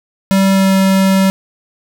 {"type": "tone with pitch glide", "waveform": "square", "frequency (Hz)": [193.6, 192.04], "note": ["G3", "G3"], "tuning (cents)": [-21, -35], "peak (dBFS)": -9, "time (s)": [0.31, 1.3], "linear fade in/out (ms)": 0, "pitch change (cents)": -14, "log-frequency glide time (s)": [0.52, 0.73], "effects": []}